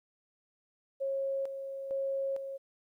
sine tone with tremolo, 544 Hz, C#5, 33 cents flat, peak -30 dBFS, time 1-2.58 s, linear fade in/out 20 ms, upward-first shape square, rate 1.1 Hz, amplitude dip 55%, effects 12-bit

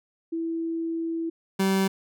sine / 30% pulse tone pair in turn, 329.6 / 192.58 Hz, E4 / G3, 0 / -30 cents, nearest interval major sixth, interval 930 cents, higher first, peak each -26 / -18 dBFS, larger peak second, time 0.32-1.3 / 1.59-1.88 s, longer first, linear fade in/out 10 ms, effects none

